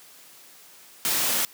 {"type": "noise", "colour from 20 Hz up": "white", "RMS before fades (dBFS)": -24, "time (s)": [1.05, 1.45], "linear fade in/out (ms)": 0, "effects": ["white hiss -50 dBFS RMS until 1.53 s", "high-pass 150 Hz 12 dB/octave"]}